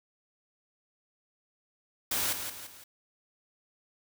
white noise with echo, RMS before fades -30 dBFS, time 2.11-2.33 s, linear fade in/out 5 ms, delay 170 ms, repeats 3, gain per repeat -7 dB, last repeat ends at 2.84 s, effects none

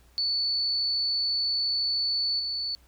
sine tone with level steps, 4467 Hz, C#8, 12 cents sharp, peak -24 / -28 dBFS, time 0.18-2.75 s, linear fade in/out 0 ms, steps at 2.39 s, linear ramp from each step 10 ms, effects added 60 Hz sine -56 dBFS peak until 2.87 s + pink hiss -62 dBFS RMS until 2.87 s

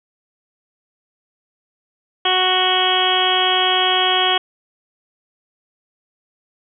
harmonic tone with a mistuned harmonic, 370 Hz, F#4, in tune, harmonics 1 / 2 / 3 / 4 / 5 / 6 / 7 / 8 / 9, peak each -24 / -20 / -23 / -26 / -27 / -27 / -29 / -21 / -19 dBFS, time 2.25-4.38 s, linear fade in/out 5 ms, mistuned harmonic 9, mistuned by -29 cents, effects none

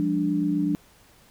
sine chord, D diminished, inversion first, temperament equal with one note detuned, 174.61 / 202.8 / 293.7 Hz, F3 / Ab3 / D4, 0 / -41 / 0 cents, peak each -27 / -29 / -23 dBFS, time 0-0.75 s, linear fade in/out 0 ms, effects pink hiss -56 dBFS RMS until 1.3 s

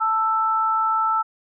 sine tone pair together, 883 / 1323 Hz, A5 / E6, +6 / +6 cents, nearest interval perfect fifth, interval 700 cents, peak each -23 / -19 dBFS, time 0-1.23 s, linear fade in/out 20 ms, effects none

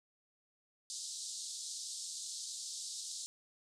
white band-pass noise, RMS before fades -44 dBFS, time 0.9-3.26 s, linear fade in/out 0 ms, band 3800 to 8700 Hz, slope 48 dB/octave, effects none

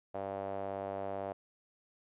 sawtooth tone with band-pass filter, 98 Hz, G2, in tune, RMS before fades -39 dBFS, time 0.14-1.33 s, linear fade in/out 10 ms, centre 640 Hz, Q 3.6, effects resampled to 8000 Hz

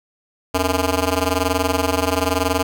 10% pulse ring-modulated tone, 185 Hz, F#3, in tune, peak -6 dBFS, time 0.54-2.63 s, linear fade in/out 5 ms, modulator 103 Hz, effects none

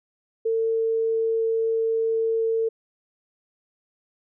sine tone, 450.5 Hz, A4, 41 cents sharp, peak -20 dBFS, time 0.45-2.69 s, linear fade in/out 10 ms, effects none

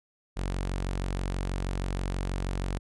sawtooth tone, 46.25 Hz, F#1, in tune, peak -25 dBFS, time 0.36-2.79 s, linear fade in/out 20 ms, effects resampled to 24000 Hz

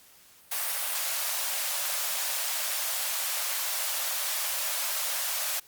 white high-pass noise, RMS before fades -30 dBFS, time 0.51-5.6 s, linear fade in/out 10 ms, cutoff 530 Hz, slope 96 dB/octave, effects white hiss -56 dBFS RMS until 5.67 s + Opus 48 kbps

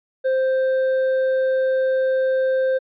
triangle tone with hard clipping, 523.3 Hz, C5, in tune, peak -18 dBFS, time 0.24-2.79 s, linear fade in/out 20 ms, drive 8 dB, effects resampled to 8000 Hz

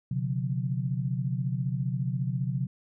sine tone cluster, 128.6 / 143.3 / 179.3 Hz, C3 / D3 / F3, -30 / -42 / +46 cents, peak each -29 / -32 / -33 dBFS, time 0.11-2.67 s, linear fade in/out 5 ms, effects none

